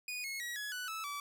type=tone with pitch steps; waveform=sawtooth; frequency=2469 / 2174 / 1914.9 / 1686.4 / 1485.1 / 1307.9 / 1151.8 Hz; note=D#7 / C#7 / A#6 / G#6 / F#6 / E6 / D6; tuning=-14 / -34 / +46 / +26 / +6 / -14 / -34 cents; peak=-35 dBFS; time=0.08-1.2 s; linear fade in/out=2 ms; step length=160 ms; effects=12-bit